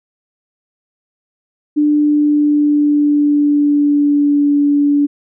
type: tone with pitch glide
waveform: sine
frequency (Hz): 297.1 to 288.3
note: D4 to D4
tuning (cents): +20 to -32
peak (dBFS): -9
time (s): 1.76-5.07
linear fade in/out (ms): 20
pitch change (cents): -52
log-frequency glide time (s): 1.88-4.56
effects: none